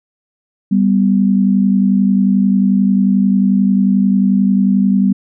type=tone pair together; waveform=sine; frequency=195.65 / 246.9 Hz; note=G3 / B3; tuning=-3 / 0 cents; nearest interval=major third; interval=403 cents; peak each=-10 / -15 dBFS; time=0.71-5.13 s; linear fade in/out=10 ms; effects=none